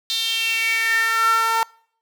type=tone with high-pass filter sweep; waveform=sawtooth; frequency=452.4 Hz; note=A4; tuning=48 cents sharp; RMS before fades=-20 dBFS; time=0.1-1.63 s; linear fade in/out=0 ms; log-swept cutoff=3800 to 1000 Hz; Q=6.1; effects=noise-tail reverb RT60 0.6 s tail -25 dB re dry